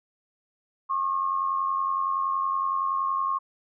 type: tone pair together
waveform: sine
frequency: 1084 / 1174.7 Hz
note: C#6 / D6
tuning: -39 / 0 cents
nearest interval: minor second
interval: 139 cents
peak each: -24 / -32 dBFS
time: 0.89-3.39 s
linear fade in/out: 20 ms
effects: none